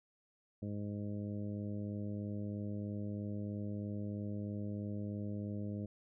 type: harmonic tone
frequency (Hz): 103.1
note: G#2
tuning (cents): -12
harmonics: 1 / 2 / 3 / 4 / 5 / 6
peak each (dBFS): -41 / -41 / -47 / -53 / -52 / -55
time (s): 0.62-5.86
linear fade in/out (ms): 5
effects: none